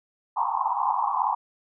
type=band-pass noise; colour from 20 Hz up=white; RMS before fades=-25 dBFS; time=0.36-1.35 s; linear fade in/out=10 ms; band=780 to 1100 Hz; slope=96 dB/octave; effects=none